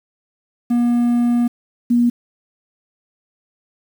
triangle / sine tone pair in turn, 239.6 / 239.6 Hz, A#3 / A#3, +48 / +48 cents, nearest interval unison, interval 0 cents, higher neither, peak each -11 dBFS, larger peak neither, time 0.7-1.48 / 1.9-2.1 s, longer first, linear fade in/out 10 ms, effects 7-bit

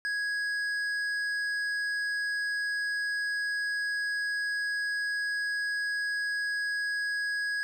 triangle tone with hard clipping, 1661.2 Hz, G#6, in tune, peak -30 dBFS, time 0.05-7.63 s, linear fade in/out 0 ms, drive 11 dB, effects none

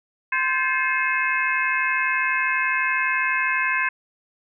sine tone cluster, 1039 / 1572 / 1724 / 2131 / 2579 Hz, C6 / G6 / A6 / C7 / E7, -12 / +4 / -36 / +31 / -39 cents, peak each -26 dBFS, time 0.32-3.89 s, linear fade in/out 5 ms, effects none

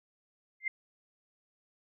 sine tone with exponential growth, 2093 Hz, C7, in tune, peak -25 dBFS, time 0.6-0.68 s, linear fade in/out 5 ms, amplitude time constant 16 ms, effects none

